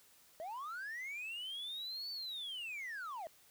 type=linear two-way sweep; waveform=triangle; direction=up then down; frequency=609 to 4551 to 609 Hz; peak=-39 dBFS; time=0.4-3.27 s; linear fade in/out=0 ms; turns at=2.11 s; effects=tanh soft clip ceiling -35 dBFS + white hiss -65 dBFS RMS until 3.5 s